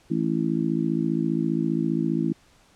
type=harmonic tone; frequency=55 Hz; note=A1; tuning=in tune; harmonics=3 / 4 / 5 / 6; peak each=-27 / -27 / -27 / -27 dBFS; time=0.1-2.33 s; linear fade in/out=10 ms; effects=pink hiss -58 dBFS RMS until 2.75 s + low-pass 9000 Hz 12 dB/octave